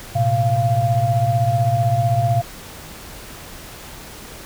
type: tone cluster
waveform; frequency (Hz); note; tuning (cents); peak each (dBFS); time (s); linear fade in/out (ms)
sine; 110.9 / 126.6 / 691; A2 / B2 / F5; +14 / +43 / -19; -19; 0.15-2.42; 10
effects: pink hiss -37 dBFS RMS until 4.45 s